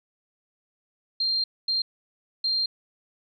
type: tone bursts at uneven times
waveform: sine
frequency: 4186 Hz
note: C8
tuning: in tune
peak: -22 dBFS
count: 3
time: 1.2-1.44 / 1.68-1.82 / 2.44-2.66 s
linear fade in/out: 5 ms
effects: none